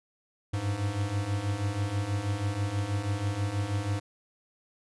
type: beating tone pair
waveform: square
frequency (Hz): 97.2 / 103.4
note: G2 / G#2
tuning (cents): -14 / -7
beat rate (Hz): 6.2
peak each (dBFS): -34 / -30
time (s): 0.53-4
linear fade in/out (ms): 10
effects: resampled to 24000 Hz